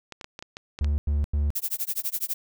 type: clicks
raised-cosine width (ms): 0.2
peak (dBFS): -20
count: 8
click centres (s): 0.123 / 0.212 / 0.244 / 0.391 / 0.425 / 0.569 / 0.789 / 0.845
type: tone bursts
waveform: triangle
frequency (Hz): 73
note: D2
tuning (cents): -10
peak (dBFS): -19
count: 3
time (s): 0.81-1.504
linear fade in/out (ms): 0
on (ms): 170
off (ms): 92
type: noise with tremolo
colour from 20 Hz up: violet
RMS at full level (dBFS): -26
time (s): 1.55-2.34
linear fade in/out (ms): 10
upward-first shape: sine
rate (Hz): 12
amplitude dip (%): 100
effects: none